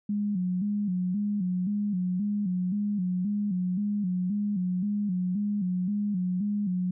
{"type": "tone with vibrato", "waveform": "sine", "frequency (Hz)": 193.4, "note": "G3", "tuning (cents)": -23, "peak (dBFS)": -25, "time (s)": [0.09, 6.91], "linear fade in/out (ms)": 5, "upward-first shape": "square", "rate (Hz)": 1.9, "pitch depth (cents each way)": 110, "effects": []}